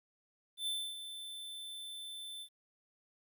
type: tone with ADSR envelope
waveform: square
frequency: 3534 Hz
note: A7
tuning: 7 cents sharp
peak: -34 dBFS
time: 0.57-2.49 s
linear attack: 98 ms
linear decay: 280 ms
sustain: -10 dB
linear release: 74 ms
effects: 12-bit